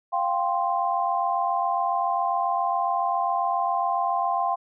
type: chord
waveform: sine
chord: F suspended second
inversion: none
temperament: just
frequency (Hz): 698.5 / 785.8 / 1047.7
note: F5 / G5 / C6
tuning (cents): 0 / +4 / +2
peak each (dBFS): -26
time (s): 0.12-4.56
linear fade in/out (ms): 20
effects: none